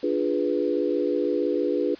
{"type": "chord", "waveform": "sine", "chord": "D diminished seventh", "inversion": "none", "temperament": "equal", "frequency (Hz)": [293.7, 349.2, 415.3, 493.9], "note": ["D4", "F4", "Ab4", "Cb5"], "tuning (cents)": [0, 0, 0, 0], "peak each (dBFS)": -27, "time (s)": [0.03, 1.95], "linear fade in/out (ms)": 5, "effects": ["white hiss -48 dBFS RMS until 1.99 s", "resampled to 11025 Hz"]}